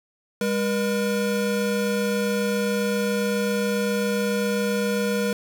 square tone pair together, 201.8 / 480 Hz, G#3 / B4, -49 / -49 cents, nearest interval octave + minor third, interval 1500 cents, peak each -25 / -25 dBFS, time 0.41-5.33 s, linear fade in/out 2 ms, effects none

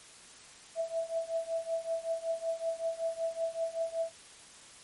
sine tone with tremolo, 659.3 Hz, E5, in tune, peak -27 dBFS, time 0.75-4.12 s, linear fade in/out 50 ms, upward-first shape triangle, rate 5.3 Hz, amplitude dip 95%, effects white hiss -53 dBFS RMS until 4.83 s + MP3 48 kbps

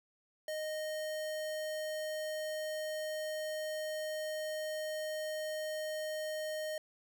square tone, 619 Hz, D#5, 9 cents flat, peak -37 dBFS, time 0.48-6.78 s, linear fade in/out 2 ms, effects none

